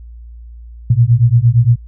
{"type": "beating tone pair", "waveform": "sine", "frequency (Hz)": [114.4, 123.1], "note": ["A#2", "B2"], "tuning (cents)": [-32, -5], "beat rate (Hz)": 8.7, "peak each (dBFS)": -10, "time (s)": [0.9, 1.76], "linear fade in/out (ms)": 5, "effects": ["added 58 Hz sine -31 dBFS peak until 1.87 s"]}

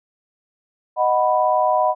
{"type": "chord", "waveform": "sine", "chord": "B major", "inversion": "first", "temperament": "equal", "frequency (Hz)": [622.3, 740, 987.8], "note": ["D#5", "F#5", "B5"], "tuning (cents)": [0, 0, 0], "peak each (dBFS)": -19, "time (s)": [0.96, 1.95], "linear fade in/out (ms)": 50, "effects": []}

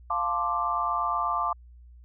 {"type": "chord", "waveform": "sine", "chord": "D minor seventh", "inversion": "first", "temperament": "equal", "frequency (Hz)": [698.5, 880, 1046.5, 1174.7], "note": ["F5", "A5", "C6", "D6"], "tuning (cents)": [0, 0, 0, 0], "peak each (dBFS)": [-32, -32, -31, -27], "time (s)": [0.1, 1.53], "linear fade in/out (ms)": 5, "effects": ["added 60 Hz sine -47 dBFS peak until 2.04 s"]}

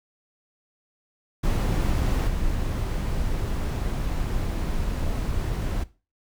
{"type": "noise with level steps", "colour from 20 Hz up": "brown", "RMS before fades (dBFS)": [-22, -26], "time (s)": [1.43, 5.84], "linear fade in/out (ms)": 10, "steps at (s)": 2.27, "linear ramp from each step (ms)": 20, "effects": ["noise-tail reverb RT60 0.3 s tail -17 dB re dry"]}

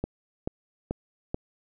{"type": "click train", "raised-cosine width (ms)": 2, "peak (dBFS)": -15, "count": 4, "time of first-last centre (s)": [0.04, 1.344], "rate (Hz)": 2.3, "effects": []}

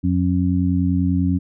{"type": "harmonic tone", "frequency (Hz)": 90.1, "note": "F#2", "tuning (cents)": -45, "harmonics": [1, 2, 3], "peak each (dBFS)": [-20, -20, -20], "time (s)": [0.03, 1.39], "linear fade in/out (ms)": 20, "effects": []}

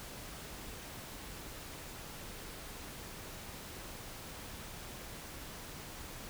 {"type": "silence", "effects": ["pink hiss -47 dBFS RMS until 6.29 s"]}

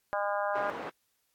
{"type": "harmonic tone", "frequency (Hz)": 203.1, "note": "G#3", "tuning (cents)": -38, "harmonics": [3, 4, 5, 6, 7, 8], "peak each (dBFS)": [-32, -34, -36, -38, -39, -40], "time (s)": [0.13, 0.7], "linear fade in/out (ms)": 0}
{"type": "band-pass noise", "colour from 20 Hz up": "pink", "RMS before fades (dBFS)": -39, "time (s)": [0.55, 0.9], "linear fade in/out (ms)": 5, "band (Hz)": [420, 1300], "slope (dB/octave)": 12}
{"effects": ["white hiss -75 dBFS RMS until 1.34 s", "AAC 64 kbps"]}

